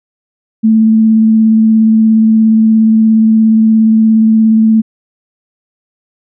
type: tone with vibrato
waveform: sine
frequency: 220.8 Hz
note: A3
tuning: 6 cents sharp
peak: -4 dBFS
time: 0.63-4.82 s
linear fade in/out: 20 ms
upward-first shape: square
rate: 17 Hz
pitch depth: 11 cents each way
effects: none